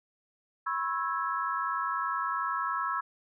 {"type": "chord", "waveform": "sine", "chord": "C# minor seventh", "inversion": "third", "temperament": "equal with one note detuned", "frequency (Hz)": [987.8, 1087.8, 1318.5, 1661.2], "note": ["B5", "C#6", "E6", "G#6"], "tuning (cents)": [0, -33, 0, 0], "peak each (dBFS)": [-36, -33, -32, -37], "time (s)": [0.66, 3.01], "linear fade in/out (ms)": 10, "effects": []}